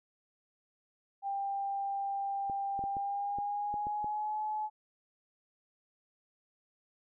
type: tone with pitch glide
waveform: sine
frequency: 793 to 854.8 Hz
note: G5 to G#5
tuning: +20 to +50 cents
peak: -32 dBFS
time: 1.22-4.7 s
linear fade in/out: 50 ms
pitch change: +130 cents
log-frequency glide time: 2.87-4.4 s
type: clicks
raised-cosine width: 2 ms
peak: -31 dBFS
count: 8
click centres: 2.498 / 2.792 / 2.839 / 2.968 / 3.386 / 3.741 / 3.869 / 4.044 s
effects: none